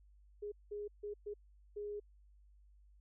sine tone bursts at uneven times, 413.9 Hz, G#4, 6 cents flat, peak -40 dBFS, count 5, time 0.42-0.52 / 0.71-0.88 / 1.03-1.14 / 1.26-1.34 / 1.76-2 s, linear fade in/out 10 ms, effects added 50 Hz sine -61 dBFS peak until 3 s

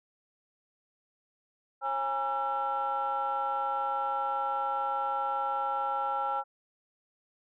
sine tone cluster, 542 / 823 / 948 / 1350 Hz, C#5 / G#5 / A#5 / E6, -39 / -16 / +29 / +41 cents, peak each -38 / -30 / -37 / -32 dBFS, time 1.81-6.44 s, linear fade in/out 50 ms, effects tanh soft clip ceiling -21 dBFS

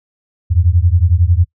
sine beating tone pair, 82.41 / 93.41 Hz, E2 / F#2, 0 / +17 cents, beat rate 11 Hz, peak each -11 / -12 dBFS, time 0.5-1.45 s, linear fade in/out 20 ms, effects noise-tail reverb RT60 0.1 s tail -22 dB re dry

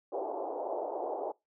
white band-pass noise, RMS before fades -36 dBFS, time 0.12-1.32 s, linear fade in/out 5 ms, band 340 to 840 Hz, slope 48 dB/octave, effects noise-tail reverb RT60 0.2 s tail -23 dB re dry

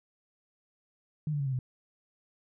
sine tone with pitch steps, 152.5 / 145.7 / 139.2 / 132.99 / 127.06 Hz, D#3 / D3 / C#3 / C3 / B2, -34 / -13 / +8 / +29 / +50 cents, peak -28 dBFS, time 1.27-1.59 s, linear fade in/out 2 ms, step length 64 ms, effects none

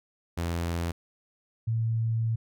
sawtooth / sine tone pair in turn, 84.9 / 113.33 Hz, F2 / A#2, -48 / -48 cents, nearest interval perfect fourth, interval 500 cents, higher second, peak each -24 dBFS, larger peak neither, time 0.37-0.92 / 1.67-2.36 s, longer second, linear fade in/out 10 ms, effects none

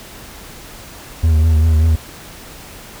triangle tone with vibrato, 79.4 Hz, D#2, 36 cents sharp, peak -7 dBFS, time 1.23-1.96 s, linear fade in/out 10 ms, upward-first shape triangle, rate 5.1 Hz, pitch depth 58 cents each way, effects pink hiss -36 dBFS RMS until 3 s

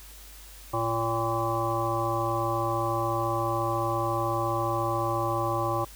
harmonic tone, 114.2 Hz, A#2, 35 cents flat, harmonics 1 / 3 / 5 / 7 / 9 / 10, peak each -32 / -32 / -32 / -32 / -32 / -32 dBFS, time 0.73-5.85 s, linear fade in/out 10 ms, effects added 50 Hz sine -47 dBFS peak until 5.95 s + white hiss -49 dBFS RMS until 5.95 s

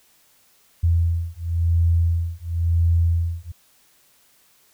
sine beating tone pair, 83.8 / 84.76 Hz, E2 / E2, +29 / +49 cents, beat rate 0.96 Hz, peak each -20 dBFS, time 0.83-3.52 s, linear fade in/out 10 ms, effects white hiss -58 dBFS RMS until 4.73 s

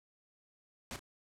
pink noise with echo, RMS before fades -42 dBFS, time 0.91-0.96 s, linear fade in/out 0 ms, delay 33 ms, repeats 1, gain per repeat -10 dB, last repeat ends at 0.993 s, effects low-pass 10000 Hz 12 dB/octave

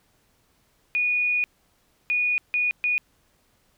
sine tone bursts at uneven times, 2459 Hz, D#7, 21 cents flat, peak -20 dBFS, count 4, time 0.95-1.44 / 2.1-2.38 / 2.54-2.71 / 2.84-2.98 s, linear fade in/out 0 ms, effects pink hiss -65 dBFS RMS until 3.77 s

